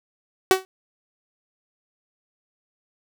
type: tone with exponential decay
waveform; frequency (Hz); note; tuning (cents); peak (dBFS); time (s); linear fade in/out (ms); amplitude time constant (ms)
sawtooth; 377.4; F#4; +34; -6; 0.51-0.65; 0; 29
effects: none